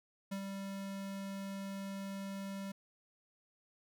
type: tone with ADSR envelope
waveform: square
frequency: 195.9 Hz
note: G3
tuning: 1 cent flat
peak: -37 dBFS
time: 0.31-2.72 s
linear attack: 13 ms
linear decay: 81 ms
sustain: -4 dB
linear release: 7 ms
effects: none